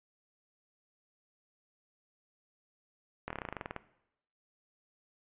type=slowing click train; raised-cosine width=0.5 ms; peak=-22 dBFS; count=14; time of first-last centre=3.28-3.763 s; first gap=24 ms; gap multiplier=1.07; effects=noise-tail reverb RT60 0.8 s tail -17 dB re dry + resampled to 8000 Hz